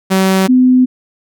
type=tone pair in turn; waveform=sawtooth / sine; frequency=190.2 / 253.9 Hz; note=F#3 / B3; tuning=+48 / +48 cents; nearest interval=perfect fourth; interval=500 cents; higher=second; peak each=-5 dBFS; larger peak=neither; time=0.1-0.48 / 0.48-0.86 s; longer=neither; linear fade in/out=20 ms; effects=none